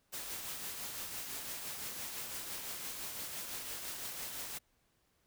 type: noise with tremolo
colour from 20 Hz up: white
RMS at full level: -41 dBFS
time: 0.12-4.59 s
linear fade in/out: 20 ms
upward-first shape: triangle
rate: 5.9 Hz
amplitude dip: 40%
effects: pink hiss -75 dBFS RMS until 5.26 s